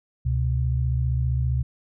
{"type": "tone pair together", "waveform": "sine", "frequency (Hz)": [70.5, 125.62], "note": ["C#2", "B2"], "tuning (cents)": [30, 30], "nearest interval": "minor seventh", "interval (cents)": 1000, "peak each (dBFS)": -23, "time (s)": [0.25, 1.63], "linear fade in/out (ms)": 10, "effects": []}